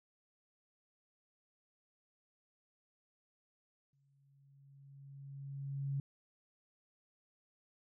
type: tone with exponential growth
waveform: sine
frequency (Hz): 138.59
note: C#3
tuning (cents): 0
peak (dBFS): -33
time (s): 3.93-6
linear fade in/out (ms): 2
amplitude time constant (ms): 450
effects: none